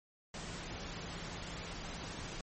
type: tone in noise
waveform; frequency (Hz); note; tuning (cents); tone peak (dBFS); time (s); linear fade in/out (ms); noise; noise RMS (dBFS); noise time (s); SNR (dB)
sine; 169.2; E3; +45; -52; 0.34-2.41; 2; pink; -44; 0.34-2.41; -11
effects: MP3 32 kbps